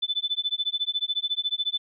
sine tone with tremolo, 3509 Hz, A7, 5 cents flat, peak -21 dBFS, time 0.02-1.78 s, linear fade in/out 10 ms, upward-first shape sine, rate 14 Hz, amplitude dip 100%, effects none

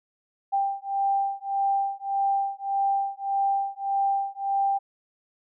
sine beating tone pair, 789 / 790.7 Hz, G5 / G5, +11 / +15 cents, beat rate 1.7 Hz, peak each -26 dBFS, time 0.52-4.79 s, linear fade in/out 20 ms, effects none

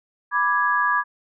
sine chord, G# diminished, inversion first, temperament equal, 987.8 / 1174.7 / 1661.2 Hz, B5 / D6 / G#6, 0 / 0 / 0 cents, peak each -23 / -22 / -21 dBFS, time 0.31-1.04 s, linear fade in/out 50 ms, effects none

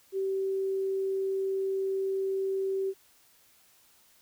sine tone, 385.9 Hz, G4, 27 cents flat, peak -27 dBFS, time 0.12-2.94 s, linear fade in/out 50 ms, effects white hiss -62 dBFS RMS until 4.21 s

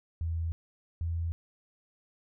sine tone pair in turn, 82.5 / 83.6 Hz, E2 / E2, +2 / +25 cents, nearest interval unison, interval 23 cents, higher second, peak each -29 / -29 dBFS, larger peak neither, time 0.21-0.52 / 1.01-1.32 s, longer neither, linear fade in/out 0 ms, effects none

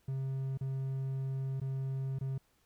triangle tone with dropouts, 133.9 Hz, C3, 40 cents sharp, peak -31 dBFS, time 0.08-2.38 s, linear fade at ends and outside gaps 5 ms, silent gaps 0.575-0.609 / 1.601-1.614 / 2.188-2.21 s, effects pink hiss -72 dBFS RMS until 2.65 s

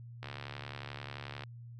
click train, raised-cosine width 0.3 ms, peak -26 dBFS, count 87, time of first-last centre 0.23-1.436 s, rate 71.3 Hz, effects added 118 Hz sine -46 dBFS peak until 1.79 s

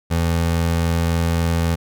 25% pulse tone, 83.6 Hz, E2, 25 cents sharp, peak -13 dBFS, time 0.1-1.76 s, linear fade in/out 20 ms, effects none

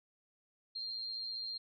sine tone with amplitude modulation, 4197 Hz, C8, 5 cents sharp, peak -36 dBFS, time 0.75-1.58 s, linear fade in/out 10 ms, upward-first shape sine, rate 115 Hz, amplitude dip 50%, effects none

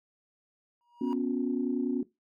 triangle tone with exponential growth, 955 Hz, A#5, 42 cents sharp, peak -32 dBFS, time 0.81-1.13 s, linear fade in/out 0 ms, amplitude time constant 68 ms
sine chord, B suspended second, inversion none, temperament equal with one note detuned, 246.9 / 277.2 / 360.7 Hz, B3 / C#4 / F#4, 0 / 0 / -44 cents, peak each -30 / -30 / -34 dBFS, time 1.01-2.03 s, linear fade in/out 5 ms
effects noise-tail reverb RT60 0.2 s tail -19 dB re dry + tanh soft clip ceiling -17 dBFS

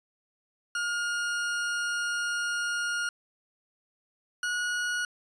40% pulse tone pair in turn, 1423 / 1453.7 Hz, F6 / F#6, +32 / -31 cents, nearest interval unison, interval 37 cents, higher second, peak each -27 dBFS, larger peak neither, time 0.75-3.09 / 4.43-5.05 s, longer first, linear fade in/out 2 ms, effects resampled to 22050 Hz

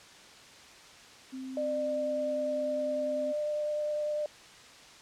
sine tone, 261.6 Hz, C4, in tune, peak -37 dBFS, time 1.32-3.33 s, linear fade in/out 20 ms
sine tone with vibrato, 599 Hz, D5, 34 cents sharp, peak -29 dBFS, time 1.57-4.26 s, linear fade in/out 2 ms, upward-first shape triangle, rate 10 Hz, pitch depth 11 cents each way
effects white hiss -52 dBFS RMS until 5.01 s + low-pass 6000 Hz 12 dB/octave

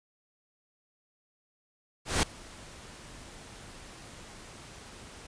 pink noise with ADSR envelope, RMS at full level -24 dBFS, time 2.05-5.27 s, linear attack 180 ms, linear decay 3 ms, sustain -24 dB, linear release 9 ms, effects resampled to 22050 Hz

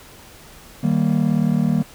triangle chord, Eb major, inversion none, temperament just, 155.56 / 194.45 / 233.3 Hz, Eb3 / G3 / Bb3, 0 / -14 / +2 cents, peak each -17 dBFS, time 0.83-1.83 s, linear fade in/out 10 ms, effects tanh soft clip ceiling -8 dBFS + pink hiss -44 dBFS RMS until 1.94 s

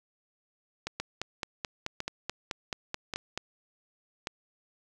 two click trains, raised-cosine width 0.2 ms, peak -15 / -16 dBFS, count 12 / 4, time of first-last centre 1-3.376 / 0.87-4.271 s, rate 4.63 / 0.882 Hz, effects none

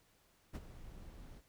brown noise with ADSR envelope, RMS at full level -39 dBFS, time 0.53-1.42 s, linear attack 22 ms, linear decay 42 ms, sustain -13 dB, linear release 50 ms, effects pink hiss -71 dBFS RMS until 1.48 s

